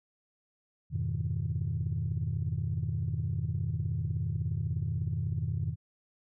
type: chord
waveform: sine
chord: F half-diminished seventh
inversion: none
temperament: equal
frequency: 87.31 / 103.83 / 123.47 / 155.56 Hz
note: F2 / Ab2 / Cb3 / Eb3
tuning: 0 / 0 / 0 / 0 cents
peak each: -34 dBFS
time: 0.9-5.76 s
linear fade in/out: 50 ms
effects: tanh soft clip ceiling -22 dBFS